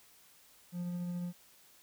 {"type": "tone with tremolo", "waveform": "triangle", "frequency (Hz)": 176.1, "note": "F3", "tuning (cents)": 15, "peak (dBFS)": -32, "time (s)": [0.72, 1.33], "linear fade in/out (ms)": 50, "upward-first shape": "triangle", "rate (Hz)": 14, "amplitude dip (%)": 25, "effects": ["white hiss -62 dBFS RMS until 1.82 s"]}